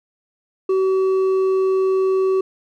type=tone with hard clipping; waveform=sine; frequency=380 Hz; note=F#4; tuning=46 cents sharp; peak=-16 dBFS; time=0.69-2.41 s; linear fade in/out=5 ms; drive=4 dB; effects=none